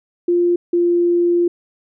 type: tone pair in turn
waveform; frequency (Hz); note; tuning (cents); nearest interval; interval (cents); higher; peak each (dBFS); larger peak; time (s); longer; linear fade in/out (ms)
sine; 349.2 / 347.2; F4 / F4; 0 / -10; unison; 10; first; -12; neither; 0.28-0.56 / 0.73-1.48; second; 5
effects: none